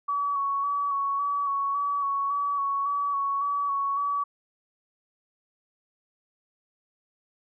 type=tone with vibrato; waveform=sine; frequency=1127 Hz; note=C#6; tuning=28 cents sharp; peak=-24 dBFS; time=0.08-4.24 s; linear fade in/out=10 ms; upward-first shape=square; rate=1.8 Hz; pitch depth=22 cents each way; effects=none